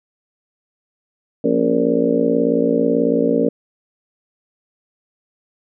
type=harmonic tone with a mistuned harmonic; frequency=58.27 Hz; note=A#1; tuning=in tune; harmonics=3 / 4 / 5 / 6 / 7 / 8 / 9 / 10; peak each=-26 / -21 / -19 / -28 / -25 / -18 / -27 / -24 dBFS; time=1.44-3.49 s; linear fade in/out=5 ms; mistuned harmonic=5; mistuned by=-72 cents; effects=none